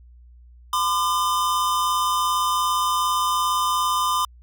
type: tone pair together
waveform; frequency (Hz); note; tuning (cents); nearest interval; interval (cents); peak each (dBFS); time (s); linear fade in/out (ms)
square; 1017.4 / 1200; C6 / D6; -49 / +37; minor third; 286; -23; 0.73-4.25; 2
effects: added 60 Hz sine -45 dBFS peak until 4.42 s